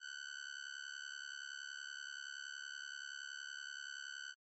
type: tone with amplitude modulation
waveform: sawtooth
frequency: 1508 Hz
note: F#6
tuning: 32 cents sharp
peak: -38 dBFS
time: 0-4.35 s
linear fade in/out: 50 ms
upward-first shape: sine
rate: 70.6 Hz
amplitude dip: 100%
effects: MP3 32 kbps